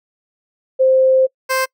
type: tone pair in turn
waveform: sine / 15% pulse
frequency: 523.3 / 523.3 Hz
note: C5 / C5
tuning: 0 / 0 cents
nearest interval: unison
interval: 0 cents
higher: neither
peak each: -9 dBFS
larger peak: neither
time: 0.79-1.27 / 1.49-1.66 s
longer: first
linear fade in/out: 20 ms
effects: noise-tail reverb RT60 0.1 s tail -25 dB re dry